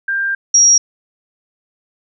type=tone pair in turn; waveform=sine; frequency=1590 / 5666 Hz; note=G6 / F8; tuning=+24 / +24 cents; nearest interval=octave + minor seventh; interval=2200 cents; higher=second; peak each=-15 / -6 dBFS; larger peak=second; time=0.08-0.35 / 0.54-0.78 s; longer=first; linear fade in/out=5 ms; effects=none